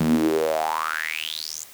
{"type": "tone with high-pass filter sweep", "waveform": "sawtooth", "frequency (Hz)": 78.8, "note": "D#2", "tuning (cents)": 23, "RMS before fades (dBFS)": -24, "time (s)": [0, 1.64], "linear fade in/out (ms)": 5, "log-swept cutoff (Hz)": [180, 7200], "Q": 8.2, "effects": ["white hiss -46 dBFS RMS until 1.73 s"]}